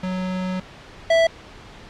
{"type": "tone pair in turn", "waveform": "square", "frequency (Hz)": [185, 659.3], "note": ["F#3", "E5"], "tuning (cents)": [0, 0], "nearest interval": "octave + minor seventh", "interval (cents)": 2200, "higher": "second", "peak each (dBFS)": [-24, -14], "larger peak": "second", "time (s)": [[0.03, 0.6], [1.1, 1.27]], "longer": "first", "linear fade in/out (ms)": 5, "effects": ["pink hiss -42 dBFS RMS until 1.89 s", "low-pass 4000 Hz 12 dB/octave"]}